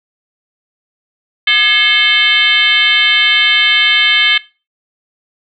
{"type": "tone with frequency modulation", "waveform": "sine", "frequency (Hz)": 2637, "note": "E7", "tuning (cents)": 0, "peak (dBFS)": -7, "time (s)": [1.47, 4.38], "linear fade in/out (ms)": 5, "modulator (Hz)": 474, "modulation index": 2, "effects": ["noise-tail reverb RT60 0.3 s tail -20 dB re dry"]}